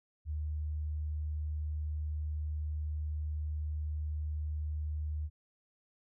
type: tone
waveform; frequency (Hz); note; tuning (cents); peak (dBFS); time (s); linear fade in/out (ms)
sine; 76; D#2; -40; -33; 0.25-5.3; 50
effects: none